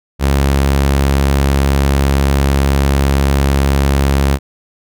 sawtooth tone, 69 Hz, C#2, 7 cents flat, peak -6 dBFS, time 0.19-4.39 s, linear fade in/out 50 ms, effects none

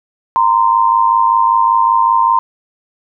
sine tone pair together, 929 / 1034.2 Hz, A#5 / C6, -6 / -20 cents, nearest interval major second, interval 186 cents, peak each -11 dBFS, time 0.36-2.39 s, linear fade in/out 0 ms, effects none

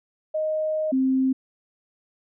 sine tone pair in turn, 622.3 / 262.7 Hz, D#5 / C4, 0 / +7 cents, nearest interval octave + minor third, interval 1493 cents, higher first, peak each -22 / -18 dBFS, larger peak second, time 0.34-0.92 / 0.92-1.33 s, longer first, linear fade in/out 10 ms, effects none

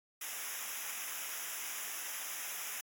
white noise with comb filter, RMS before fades -41 dBFS, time 0.21-2.81 s, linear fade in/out 5 ms, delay 0.23 ms, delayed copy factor -1, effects AAC 64 kbps

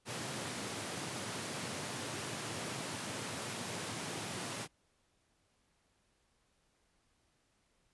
pink high-pass noise, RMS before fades -41 dBFS, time 0.05-4.68 s, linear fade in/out 50 ms, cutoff 100 Hz, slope 48 dB/octave, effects pink hiss -75 dBFS RMS until 7.93 s + resampled to 24000 Hz

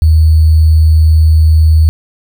sine tone with sample-and-hold, 79 Hz, D#2, 27 cents sharp, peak -3 dBFS, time 0.02-1.89 s, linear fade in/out 0 ms, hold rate 4410 Hz, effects none

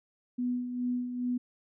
sine tone with tremolo, 246.9 Hz, B3, in tune, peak -27 dBFS, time 0.38-1.38 s, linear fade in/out 10 ms, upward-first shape sine, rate 2.4 Hz, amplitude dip 55%, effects none

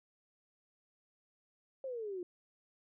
sine exponential sweep, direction down, 546 to 346.2 Hz, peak -38 dBFS, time 1.84-2.23 s, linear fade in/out 2 ms, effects none

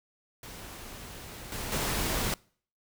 pink noise with level steps, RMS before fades -44 / -36 / -30 dBFS, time 0.43-2.34 s, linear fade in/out 2 ms, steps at 1.52 / 1.72 s, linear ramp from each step 2 ms, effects noise-tail reverb RT60 0.5 s tail -25 dB re dry

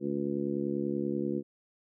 harmonic tone, 70.3 Hz, C#2, 25 cents sharp, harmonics 2 / 3 / 4 / 5 / 6 / 7, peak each -41 / -34 / -35 / -33 / -46 / -40 dBFS, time 0-1.43 s, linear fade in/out 50 ms, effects none

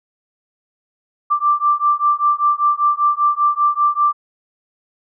sine beating tone pair, 1174.7 / 1179.8 Hz, D6 / D6, 0 / +8 cents, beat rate 5.1 Hz, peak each -16 dBFS, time 1.3-4.13 s, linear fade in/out 20 ms, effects none

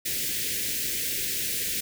white band-stop noise, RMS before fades -29 dBFS, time 0.05-1.81 s, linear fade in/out 10 ms, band 510 to 1700 Hz, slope 48 dB/octave, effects none

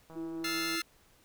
click train, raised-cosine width 1 ms, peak -37 dBFS, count 107, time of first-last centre 0.1-0.754 s, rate 162 Hz
sine tone with vibrato, 329.6 Hz, E4, in tune, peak -36 dBFS, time 0.15-0.81 s, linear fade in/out 20 ms, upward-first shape square, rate 12 Hz, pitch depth 9 cents each way
20% pulse chord, F major seventh, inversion third, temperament just, 1309.6 / 1396.9 / 1746.1 / 2095 Hz, E6 / F6 / A6 / C7, -12 / 0 / -14 / +2 cents, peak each -34 / -34 / -35 / -32 dBFS, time 0.44-0.82 s, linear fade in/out 5 ms
effects pink hiss -64 dBFS RMS until 1.24 s

